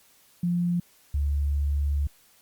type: tone pair in turn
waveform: sine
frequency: 174.61 / 71.74 Hz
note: F3 / D2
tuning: 0 / -40 cents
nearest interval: octave + minor third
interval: 1540 cents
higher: first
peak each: -22 dBFS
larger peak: neither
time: 0.43-0.8 / 1.14-2.07 s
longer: second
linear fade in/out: 5 ms
effects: white hiss -59 dBFS RMS until 2.41 s + Opus 48 kbps